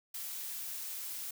blue noise, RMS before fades -41 dBFS, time 0.14-1.31 s, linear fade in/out 5 ms, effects none

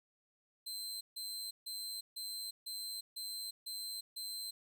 sawtooth tone bursts, 4101 Hz, C8, 36 cents flat, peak -38 dBFS, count 8, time 0.66-4.51 s, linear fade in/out 10 ms, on 350 ms, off 150 ms, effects 12-bit

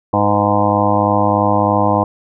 harmonic tone with a mistuned harmonic, 103.2 Hz, G#2, 10 cents flat, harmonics 1 / 2 / 3 / 5 / 6 / 7 / 8 / 9 / 10, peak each -20 / -20 / -20 / -20 / -20 / -20 / -20 / -20 / -20 dBFS, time 0.13-2.04 s, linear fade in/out 5 ms, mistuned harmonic 5, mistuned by -39 cents, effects none

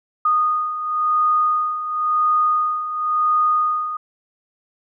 sine beating tone pair, 1233 / 1233.95 Hz, D#6 / D#6, -16 / -15 cents, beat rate 0.95 Hz, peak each -23 / -17 dBFS, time 0.25-3.97 s, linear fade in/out 5 ms, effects none

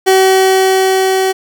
30% pulse tone with level ramp, 380 Hz, F#4, 46 cents sharp, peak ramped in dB -3 to -8 dBFS, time 0.06-1.33 s, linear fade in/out 20 ms, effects none

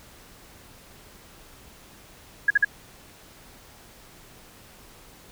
sine tone bursts, 1661.2 Hz, G#6, in tune, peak -14 dBFS, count 3, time 2.48-2.648 s, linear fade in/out 5 ms, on 24 ms, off 48 ms, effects pink hiss -50 dBFS RMS until 5.31 s

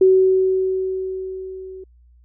sine tone with level ramp, 376.9 Hz, F#4, 32 cents sharp, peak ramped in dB -8 to -33 dBFS, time 0.01-1.84 s, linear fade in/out 5 ms, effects added 60 Hz sine -48 dBFS peak until 2.24 s

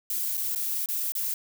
violet noise with dropouts, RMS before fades -29 dBFS, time 0.1-1.34 s, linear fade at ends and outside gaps 2 ms, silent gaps 0.372-0.376 / 0.55-0.558 / 0.859-0.887 / 1.121-1.152 s, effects none

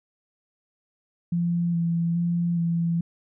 sine tone with vibrato, 170.2 Hz, F3, 44 cents flat, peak -21 dBFS, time 1.32-3.01 s, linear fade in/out 5 ms, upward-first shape square, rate 1.2 Hz, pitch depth 17 cents each way, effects none

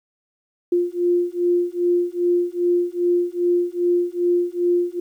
sine beating tone pair, 350 / 352.5 Hz, F4 / F4, +4 / +16 cents, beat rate 2.5 Hz, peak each -20 dBFS, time 0.72-5 s, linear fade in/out 5 ms, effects 9-bit

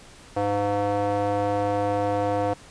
square tone with band-pass filter, 101.9 Hz, G#2, 32 cents flat, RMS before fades -24 dBFS, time 0.36-2.54 s, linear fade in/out 10 ms, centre 630 Hz, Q 2.4, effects pink hiss -48 dBFS RMS until 2.7 s + resampled to 22050 Hz

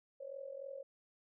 sine tone with amplitude modulation, 547 Hz, C#5, 23 cents flat, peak -40 dBFS, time 0.2-0.83 s, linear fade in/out 10 ms, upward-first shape sine, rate 43.4 Hz, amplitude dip 80%, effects none

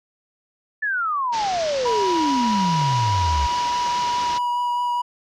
sine exponential sweep, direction down, 1767 to 65.9 Hz, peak -20 dBFS, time 0.82-3.47 s, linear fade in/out 10 ms
white low-pass noise, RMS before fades -32 dBFS, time 1.32-4.39 s, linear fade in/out 20 ms, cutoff 6100 Hz, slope 48 dB/octave
triangle tone with vibrato, 971 Hz, B5, 30 cents flat, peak -18 dBFS, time 1.85-5.02 s, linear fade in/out 10 ms, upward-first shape triangle, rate 4.8 Hz, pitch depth 12 cents each way
effects none

